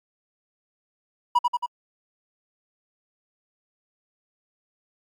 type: tone with echo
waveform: triangle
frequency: 971 Hz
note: B5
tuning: 30 cents flat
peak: -13 dBFS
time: 1.35-1.39 s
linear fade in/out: 10 ms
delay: 91 ms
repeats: 3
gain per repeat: -3 dB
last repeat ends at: 1.663 s
effects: AAC 64 kbps